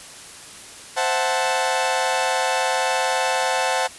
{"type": "chord", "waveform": "sawtooth", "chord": "F# half-diminished seventh", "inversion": "second", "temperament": "equal", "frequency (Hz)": [523.3, 659.3, 740, 880], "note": ["C5", "E5", "F#5", "A5"], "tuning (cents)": [0, 0, 0, 0], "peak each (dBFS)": [-21, -25, -20, -20], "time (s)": [0.96, 3.88], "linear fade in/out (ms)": 20, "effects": ["white hiss -40 dBFS RMS until 3.98 s", "resampled to 24000 Hz"]}